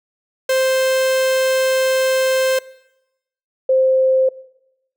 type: tone pair in turn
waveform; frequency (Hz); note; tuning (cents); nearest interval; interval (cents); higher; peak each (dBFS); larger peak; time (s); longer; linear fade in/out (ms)
45% pulse / sine; 523.3 / 523.3; C5 / C5; 0 / 0; unison; 0; neither; -14 / -11; second; 0.49-2.59 / 3.69-4.29; first; 5
effects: noise-tail reverb RT60 0.9 s tail -21 dB re dry